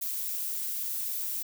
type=noise; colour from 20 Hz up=violet; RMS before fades=-33 dBFS; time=0.01-1.43 s; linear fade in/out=10 ms; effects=none